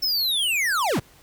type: linear sweep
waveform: square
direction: down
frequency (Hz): 5360 to 73.42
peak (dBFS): -21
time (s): 0.02-1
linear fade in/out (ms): 10
effects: pink hiss -53 dBFS RMS until 1.22 s